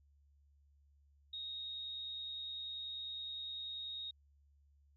sine tone with amplitude modulation, 3741 Hz, A#7, 5 cents sharp, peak -40 dBFS, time 1.33-4.11 s, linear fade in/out 5 ms, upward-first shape sine, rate 130 Hz, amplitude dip 35%, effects added 71 Hz sine -66 dBFS peak until 4.96 s

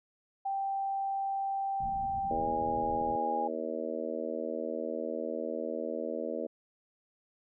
sine tone with pitch glide, 784 to 819.7 Hz, G5 to G#5, 0 to -23 cents, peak -30 dBFS, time 0.45-3.48 s, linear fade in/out 10 ms, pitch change +77 cents, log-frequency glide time 2.26-2.49 s
pink low-pass noise, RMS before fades -45 dBFS, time 1.8-3.16 s, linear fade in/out 5 ms, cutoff 250 Hz, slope 96 dB/octave
harmonic tone, 80 Hz, D#2, 49 cents sharp, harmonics 3 / 4 / 5 / 6 / 7 / 8, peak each -41 / -40 / -42 / -38 / -38 / -41 dBFS, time 2.3-6.47 s, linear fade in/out 10 ms
effects none

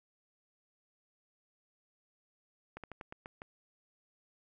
slowing click train, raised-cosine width 0.5 ms, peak -29 dBFS, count 7, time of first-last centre 2.77-3.419 s, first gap 67 ms, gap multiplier 1.19, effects none

